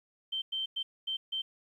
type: tone bursts at uneven times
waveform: sine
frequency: 3119 Hz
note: G7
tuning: 9 cents flat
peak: -31 dBFS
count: 5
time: 0.32-0.42 / 0.52-0.66 / 0.76-0.83 / 1.07-1.17 / 1.32-1.42 s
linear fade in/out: 10 ms
effects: 11-bit